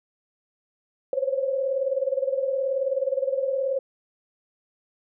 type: tone cluster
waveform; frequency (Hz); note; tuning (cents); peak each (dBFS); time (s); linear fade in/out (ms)
sine; 516 / 536 / 555; C5 / C5 / C#5; -24 / +42 / +2; -27; 1.13-3.79; 2
effects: none